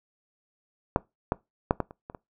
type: clicks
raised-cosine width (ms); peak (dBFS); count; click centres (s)
1; -6 / -9 / -6 / -12 / -29 / -24 / -26; 7; 0.961 / 1.321 / 1.709 / 1.803 / 1.909 / 2.099 / 2.148
effects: noise-tail reverb RT60 0.2 s tail -22 dB re dry